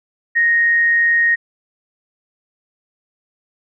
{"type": "tone with amplitude modulation", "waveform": "sine", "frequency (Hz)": 1864.7, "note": "A#6", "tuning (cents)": 0, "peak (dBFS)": -10, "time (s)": [0.35, 1.36], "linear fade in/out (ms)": 20, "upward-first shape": "sine", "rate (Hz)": 163, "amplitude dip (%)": 25, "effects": []}